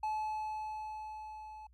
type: tone with level ramp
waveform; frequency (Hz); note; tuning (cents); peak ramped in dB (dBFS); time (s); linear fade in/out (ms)
triangle; 861; A5; -38; -30 to -45; 0.03-1.67; 5
effects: added 60 Hz sine -60 dBFS peak until 1.73 s